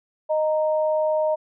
sine tone pair together, 620 / 929 Hz, D#5 / A#5, -6 / -6 cents, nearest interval perfect fifth, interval 700 cents, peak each -19 / -28 dBFS, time 0.29-1.36 s, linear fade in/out 20 ms, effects none

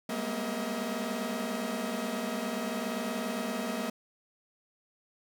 sawtooth tone cluster, 196.3 / 206 / 233.4 / 253.9 / 638 Hz, G3 / G#3 / A#3 / B3 / D#5, +3 / -14 / +2 / +48 / +43 cents, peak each -37 / -37 / -31 / -37 / -34 dBFS, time 0.09-3.9 s, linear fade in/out 5 ms, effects none

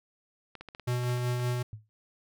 clicks, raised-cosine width 0.3 ms, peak -28 dBFS, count 9, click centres 0.553 / 0.61 / 0.687 / 0.749 / 0.797 / 1.037 / 1.096 / 1.176 / 1.399 s
square tone with tremolo, 123.2 Hz, B2, 4 cents flat, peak -27 dBFS, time 0.87-1.63 s, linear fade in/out 10 ms, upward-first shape sine, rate 5.3 Hz, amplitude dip 30%
sine tone with exponential decay, 107.7 Hz, A2, 37 cents flat, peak -34 dBFS, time 1.73-1.89 s, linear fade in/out 0 ms, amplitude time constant 33 ms
effects none

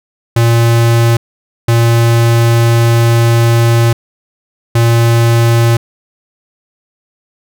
square tone bursts at uneven times, 116.54 Hz, A#2, in tune, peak -7 dBFS, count 3, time 0.36-1.17 / 1.68-3.93 / 4.75-5.77 s, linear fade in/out 5 ms, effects none

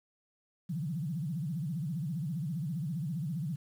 sine tone with vibrato, 157.1 Hz, D#3, 17 cents sharp, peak -32 dBFS, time 0.69-3.56 s, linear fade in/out 10 ms, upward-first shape sine, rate 15 Hz, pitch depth 260 cents each way, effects 10-bit

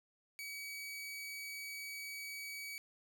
sawtooth tone, 2272 Hz, C#7, 42 cents sharp, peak -40 dBFS, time 0.39-2.78 s, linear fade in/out 0 ms, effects none

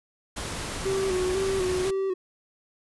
pink noise, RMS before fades -33 dBFS, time 0.36-1.91 s, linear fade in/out 10 ms
triangle tone with vibrato, 377 Hz, F#4, 32 cents sharp, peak -22 dBFS, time 0.85-2.14 s, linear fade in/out 10 ms, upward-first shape square, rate 2 Hz, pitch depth 43 cents each way
click, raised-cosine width 3 ms, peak -26 dBFS, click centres 0.942 s
effects resampled to 24000 Hz

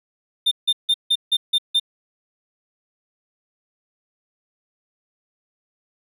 triangle tone bursts, 3610 Hz, A7, 44 cents sharp, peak -13 dBFS, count 7, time 0.46-1.798 s, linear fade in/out 10 ms, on 54 ms, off 160 ms, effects none

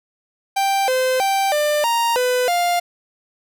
45% pulse tone with pitch steps, 785 / 515 / 782 / 596 / 933 / 500 / 701 Hz, G5 / C5 / G5 / D5 / A#5 / B4 / F5, +2 / -28 / -4 / +25 / +1 / +21 / +6 cents, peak -16 dBFS, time 0.56-2.8 s, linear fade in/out 10 ms, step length 320 ms, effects none

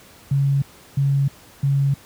sine tone bursts, 138.9 Hz, C#3, 4 cents sharp, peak -15 dBFS, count 3, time 0.31-1.94 s, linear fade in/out 5 ms, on 310 ms, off 350 ms, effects pink hiss -47 dBFS RMS until 2.05 s + high-pass 60 Hz 12 dB/octave

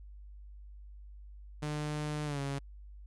sawtooth tone with pitch glide, 150.1 to 139.24 Hz, D3 to C#3, +38 to +8 cents, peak -30 dBFS, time 1.62-2.59 s, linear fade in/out 10 ms, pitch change -130 cents, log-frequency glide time 2.25-2.4 s, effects added 50 Hz sine -47 dBFS peak until 3.06 s + resampled to 24000 Hz

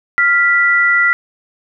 sine tone pair together, 1394 / 1969.5 Hz, F6 / B6, -4 / -5 cents, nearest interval tritone, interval 599 cents, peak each -13 / -11 dBFS, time 0.18-1.13 s, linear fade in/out 0 ms, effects none

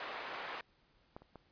pink band-pass noise, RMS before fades -44 dBFS, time 0-0.61 s, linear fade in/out 2 ms, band 660 to 2500 Hz, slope 12 dB/octave
clicks, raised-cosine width 1 ms, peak -32 / -42 / -36 dBFS, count 3, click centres 1.165 / 1.22 / 1.357 s
effects pink hiss -71 dBFS RMS until 1.51 s + resampled to 11025 Hz

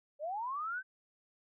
sine linear sweep, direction up, 559 to 1568 Hz, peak -35 dBFS, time 0.19-0.83 s, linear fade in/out 50 ms, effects none

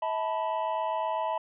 triangle chord, E suspended fourth, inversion none, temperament equal with one note detuned, 643.5 / 880 / 987.8 Hz, E5 / A5 / B5, -42 / 0 / 0 cents, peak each -30 dBFS, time 0.02-1.38 s, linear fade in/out 5 ms, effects resampled to 8000 Hz

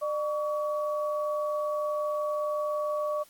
sine tone pair together, 600 / 1132.6 Hz, D5 / C#6, +37 / +37 cents, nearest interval major seventh, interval 1100 cents, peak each -28 / -33 dBFS, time 0.01-3.24 s, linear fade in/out 20 ms, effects white hiss -58 dBFS RMS until 3.29 s + AAC 64 kbps

